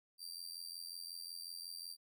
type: tone with amplitude modulation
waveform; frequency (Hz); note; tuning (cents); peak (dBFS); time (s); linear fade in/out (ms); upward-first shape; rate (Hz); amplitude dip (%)
sawtooth; 4699; D8; 0; -39; 0.18-1.97; 50; sine; 85.5; 85
effects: none